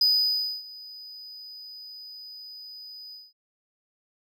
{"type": "tone with ADSR envelope", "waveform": "triangle", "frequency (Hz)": 4978, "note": "D#8", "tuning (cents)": 0, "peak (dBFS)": -16, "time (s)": [0.01, 3.33], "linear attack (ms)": 4, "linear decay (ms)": 610, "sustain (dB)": -23, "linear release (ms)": 200, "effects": []}